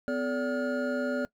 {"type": "tone cluster", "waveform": "triangle", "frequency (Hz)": [252.1, 433.4, 576, 1422], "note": ["B3", "A4", "D5", "F6"], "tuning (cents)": [36, -26, -34, 31], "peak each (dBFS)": [-29, -35, -29, -34], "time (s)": [0.08, 1.25], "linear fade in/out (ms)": 0, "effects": ["noise-tail reverb RT60 0.1 s tail -21 dB re dry"]}